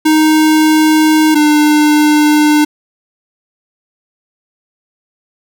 square tone pair in turn, 311.1 / 300.5 Hz, D#4 / D4, 0 / +40 cents, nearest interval minor second, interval 60 cents, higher first, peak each -7 dBFS, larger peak neither, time 0.05-1.35 / 1.35-2.65 s, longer neither, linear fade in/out 10 ms, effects none

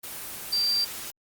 sine tone in noise, 4699 Hz, D8, in tune, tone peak -22 dBFS, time 0.52-0.85 s, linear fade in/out 10 ms, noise white, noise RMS -37 dBFS, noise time 0.03-1.11 s, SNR +12 dB, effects Opus 24 kbps

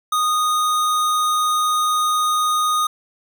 square tone, 1237 Hz, D#6, 10 cents flat, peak -17 dBFS, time 0.12-2.87 s, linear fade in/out 5 ms, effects none

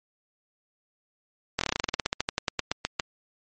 slowing click train, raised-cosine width 0.2 ms, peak -7 dBFS, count 22, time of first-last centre 1.59-2.998 s, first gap 22 ms, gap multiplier 1.1, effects MP3 32 kbps

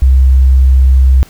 sine tone, 65.41 Hz, C2, in tune, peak -3 dBFS, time 0.02-1.23 s, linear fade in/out 0 ms, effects pink hiss -40 dBFS RMS until 1.29 s

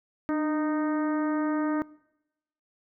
harmonic tone with a mistuned harmonic, 308.7 Hz, D#4, 14 cents flat, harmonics 1 / 2 / 3 / 4 / 5 / 6 / 7, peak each -25 / -34 / -38 / -37 / -41 / -44 / -53 dBFS, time 0.29-1.82 s, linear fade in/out 0 ms, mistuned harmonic 1, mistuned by -42 cents, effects noise-tail reverb RT60 0.9 s tail -23 dB re dry

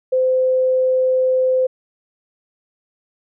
sine tone, 515 Hz, C5, 28 cents flat, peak -13 dBFS, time 0.12-1.67 s, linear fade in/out 10 ms, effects none

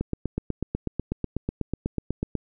click train, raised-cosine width 3 ms, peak -13 dBFS, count 20, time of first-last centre 0.01-2.353 s, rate 8.11 Hz, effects none

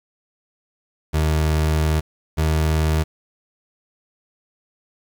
30% pulse tone pair in turn, 77.78 / 78.41 Hz, D#2 / D#2, 0 / +14 cents, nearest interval unison, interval 14 cents, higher second, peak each -14 dBFS, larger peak neither, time 1.13-2.01 / 2.37-3.04 s, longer first, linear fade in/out 20 ms, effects 8-bit

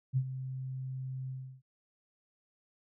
sine tone with ADSR envelope, 130.81 Hz, C3, in tune, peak -24 dBFS, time 0.13-1.62 s, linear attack 38 ms, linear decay 65 ms, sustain -12 dB, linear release 330 ms, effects none

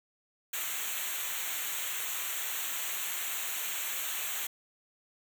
white noise with comb filter, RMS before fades -35 dBFS, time 0.53-4.47 s, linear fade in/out 5 ms, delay 0.2 ms, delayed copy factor -1, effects none

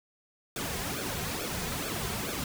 pink noise with flanger, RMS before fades -34 dBFS, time 0.56-2.44 s, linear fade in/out 2 ms, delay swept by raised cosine 1 to 3.5 ms, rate 2.3 Hz, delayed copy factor -0.75, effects none

